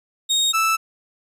30% pulse tone pair in turn, 3729 / 1318.4 Hz, A#7 / E6, 0 / 0 cents, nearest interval octave + tritone, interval 1800 cents, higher first, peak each -14 dBFS, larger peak neither, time 0.29-0.53 / 0.53-0.77 s, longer neither, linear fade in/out 20 ms, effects resampled to 32000 Hz

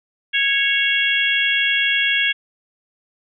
harmonic tone, 552 Hz, C#5, 7 cents flat, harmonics 3 / 4 / 5 / 6, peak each -21 / -21 / -21 / -21 dBFS, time 0.33-2.33 s, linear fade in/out 20 ms, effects none

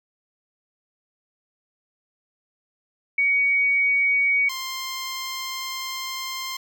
sine / 10% pulse tone pair in turn, 2248 / 1051.8 Hz, C#7 / C6, +24 / +9 cents, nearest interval octave + minor second, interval 1315 cents, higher first, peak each -17 / -20 dBFS, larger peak first, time 3.18-4.49 / 4.49-6.57 s, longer second, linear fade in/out 5 ms, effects none

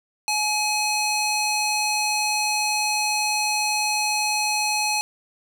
square tone with band-pass filter, 846 Hz, G#5, 32 cents sharp, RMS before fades -23 dBFS, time 0.28-5.01 s, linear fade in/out 0 ms, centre 5400 Hz, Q 0.63, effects 8-bit

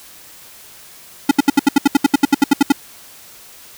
square tone bursts, 282.1 Hz, C#4, 30 cents sharp, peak -7 dBFS, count 16, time 1.29-2.722 s, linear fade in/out 5 ms, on 22 ms, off 72 ms, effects white hiss -41 dBFS RMS until 3.77 s

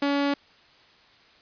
sawtooth tone, 283.1 Hz, C#4, 37 cents sharp, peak -18 dBFS, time 0.02-0.34 s, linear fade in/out 5 ms, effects white hiss -56 dBFS RMS until 1.41 s + resampled to 11025 Hz

